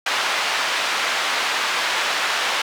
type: band-pass noise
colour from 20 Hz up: pink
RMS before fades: -22 dBFS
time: 0.06-2.62 s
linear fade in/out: 5 ms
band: 980 to 4200 Hz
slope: 12 dB/octave
effects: none